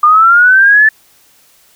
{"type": "linear sweep", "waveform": "sine", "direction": "up", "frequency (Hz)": [1195, 1760], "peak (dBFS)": -3, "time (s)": [0.03, 0.89], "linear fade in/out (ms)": 5, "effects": ["white hiss -48 dBFS RMS until 1.75 s"]}